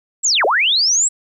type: linear two-way sweep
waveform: sine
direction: down then up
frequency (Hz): 7902 to 371.8 to 7902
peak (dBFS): -12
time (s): 0.23-1.09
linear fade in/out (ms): 20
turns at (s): 0.45
effects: 9-bit